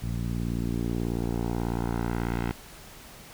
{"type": "tone with low-pass filter sweep", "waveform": "10% pulse", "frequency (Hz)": 58.27, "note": "A#1", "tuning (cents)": 0, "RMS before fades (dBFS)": -29, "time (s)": [0.02, 2.52], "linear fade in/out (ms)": 10, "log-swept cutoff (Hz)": [140, 2500], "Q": 1.1, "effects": ["pink hiss -47 dBFS RMS until 3.33 s"]}